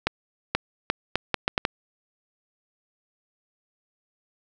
accelerating click train, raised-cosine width 0.3 ms, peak -5 dBFS, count 8, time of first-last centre 0.07-1.651 s, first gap 480 ms, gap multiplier 0.73, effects none

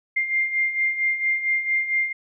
sine beating tone pair, 2103 / 2107.4 Hz, C7 / C7, +8 / +12 cents, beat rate 4.4 Hz, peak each -27 / -21 dBFS, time 0.16-2.13 s, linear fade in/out 10 ms, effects none

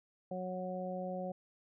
harmonic tone, 183.6 Hz, F#3, 13 cents flat, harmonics 1 / 2 / 3 / 4, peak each -41 / -48 / -40 / -44 dBFS, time 0.31-1.32 s, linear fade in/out 5 ms, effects none

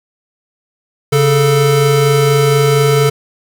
square tone pair together, 138.59 / 440 Hz, C#3 / A4, 0 / 0 cents, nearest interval octave + minor sixth, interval 2000 cents, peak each -12 dBFS, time 1.12-3.1 s, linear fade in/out 10 ms, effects none

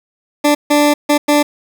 20% pulse tone bursts at uneven times, 293.7 Hz, D4, in tune, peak -4 dBFS, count 4, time 0.44-0.55 / 0.7-0.94 / 1.09-1.18 / 1.28-1.43 s, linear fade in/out 10 ms, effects 7-bit

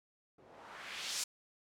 blue noise with low-pass filter sweep, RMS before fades -44 dBFS, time 0.38-1.24 s, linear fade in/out 5 ms, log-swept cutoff 360 to 7500 Hz, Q 1.3, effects none

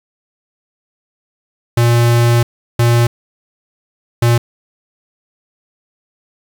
square tone bursts at uneven times, 118.5 Hz, A#2, 29 cents sharp, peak -9 dBFS, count 3, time 1.77-2.43 / 2.79-3.07 / 4.22-4.38 s, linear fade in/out 5 ms, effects 7-bit

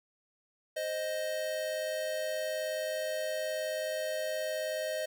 square tone pair together, 523.3 / 622.3 Hz, C5 / D#5, 0 / 0 cents, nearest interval minor third, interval 300 cents, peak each -39 / -34 dBFS, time 0.76-5.06 s, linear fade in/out 10 ms, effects none

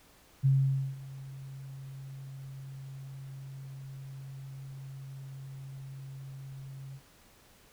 sine tone with ADSR envelope, 135.1 Hz, C#3, 44 cents flat, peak -20 dBFS, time 0.43-7.01 s, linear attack 26 ms, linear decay 500 ms, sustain -21 dB, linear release 61 ms, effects pink hiss -60 dBFS RMS until 7.72 s

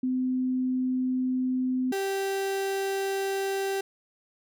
sine / 35% pulse tone pair in turn, 255.8 / 390.2 Hz, C4 / G4, -39 / -8 cents, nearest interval perfect fifth, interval 731 cents, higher second, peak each -24 / -25 dBFS, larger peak first, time 0.03-1.92 / 1.92-3.81 s, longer neither, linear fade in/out 5 ms, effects none

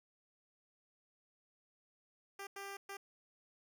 10% pulse tone bursts at uneven times, 396.3 Hz, G4, 19 cents sharp, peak -36 dBFS, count 3, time 2.39-2.47 / 2.56-2.77 / 2.89-2.97 s, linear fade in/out 5 ms, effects none

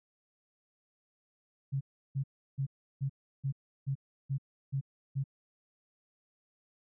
sine tone bursts, 136.5 Hz, C#3, 26 cents flat, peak -29 dBFS, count 9, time 1.72-5.241 s, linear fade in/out 20 ms, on 89 ms, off 340 ms, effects none

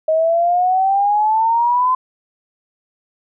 sine exponential sweep, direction up, 627 to 1030 Hz, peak -12 dBFS, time 0.08-1.95 s, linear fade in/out 5 ms, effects none

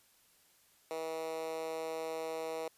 10% pulse tone with high-pass filter, 160.9 Hz, E3, 42 cents flat, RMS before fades -39 dBFS, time 0.91-2.68 s, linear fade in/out 0 ms, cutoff 490 Hz, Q 2.8, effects white hiss -67 dBFS RMS until 2.77 s + resampled to 32000 Hz

